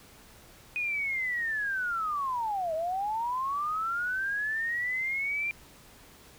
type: linear two-way sweep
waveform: sine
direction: down then up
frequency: 2489 to 622.3 to 2384 Hz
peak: -28 dBFS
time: 0.76-5.51 s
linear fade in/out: 0 ms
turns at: 2.74 s
effects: pink hiss -54 dBFS RMS until 6.38 s